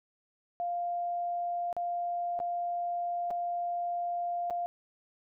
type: tone with dropouts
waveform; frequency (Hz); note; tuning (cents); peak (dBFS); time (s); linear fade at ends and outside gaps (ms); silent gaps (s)
sine; 698.5; F5; 0; -30; 0.6-4.66; 0; 1.728-1.766 / 2.391-2.401 / 3.305-3.31 / 4.5-4.507
effects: none